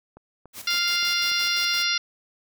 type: click train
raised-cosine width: 1 ms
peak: -31 dBFS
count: 5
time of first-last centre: 0.17-1.316 s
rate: 3.49 Hz
type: noise with tremolo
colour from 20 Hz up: white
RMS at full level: -37 dBFS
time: 0.53-1.87 s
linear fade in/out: 50 ms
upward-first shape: square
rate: 5.8 Hz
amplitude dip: 65%
type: harmonic tone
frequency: 698.5 Hz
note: F5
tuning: in tune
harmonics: 2 / 3 / 4 / 5 / 6 / 7 / 8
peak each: -29 / -29 / -29 / -29 / -29 / -29 / -29 dBFS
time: 0.67-1.98 s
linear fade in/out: 5 ms
effects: none